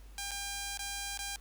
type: tone with dropouts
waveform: 5% pulse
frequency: 800 Hz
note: G5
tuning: 35 cents sharp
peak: -25 dBFS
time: 0.18-1.36 s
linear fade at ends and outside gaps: 1 ms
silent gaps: 0.31-0.315 / 0.774-0.792 / 1.175-1.19 s
effects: added 50 Hz sine -49 dBFS peak until 1.4 s + pink hiss -62 dBFS RMS until 1.4 s